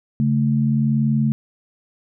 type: tone pair together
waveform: sine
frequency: 139.35 / 220 Hz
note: C#3 / A3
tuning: +9 / 0 cents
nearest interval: minor sixth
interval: 791 cents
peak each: -18 dBFS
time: 0.2-1.32 s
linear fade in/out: 0 ms
effects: none